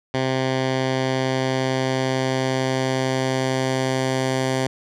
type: tone with low-pass filter sweep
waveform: 10% pulse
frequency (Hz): 131.1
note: C3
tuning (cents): +4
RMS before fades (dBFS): -22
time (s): 0.14-4.67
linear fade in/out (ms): 2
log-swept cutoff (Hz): 4400 to 7900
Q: 0.97
effects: none